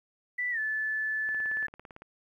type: tone with pitch glide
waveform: sine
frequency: 1975.5 to 1739.8 Hz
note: B6 to A6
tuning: 0 to -20 cents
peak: -28 dBFS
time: 0.38-1.67 s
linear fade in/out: 10 ms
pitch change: -220 cents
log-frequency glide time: 0.51-0.59 s
type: click train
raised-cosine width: 0.5 ms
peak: -31 dBFS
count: 14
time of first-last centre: 1.29-2.02 s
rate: 17.8 Hz
effects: 11-bit